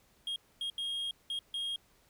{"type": "tone bursts at uneven times", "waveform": "triangle", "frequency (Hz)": 3253, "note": "G#7", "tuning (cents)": -37, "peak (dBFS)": -32, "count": 5, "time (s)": [[0.27, 0.36], [0.61, 0.7], [0.78, 1.11], [1.3, 1.39], [1.54, 1.76]], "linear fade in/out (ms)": 2, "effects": ["pink hiss -67 dBFS RMS until 2.09 s"]}